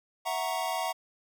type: chord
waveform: square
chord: F# dominant seventh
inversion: third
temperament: equal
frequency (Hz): 659.3 / 740 / 932.3 / 1108.7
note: E5 / F#5 / A#5 / C#6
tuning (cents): 0 / 0 / 0 / 0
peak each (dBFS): -36 / -34 / -35 / -39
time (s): 0.25-0.93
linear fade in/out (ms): 20
effects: none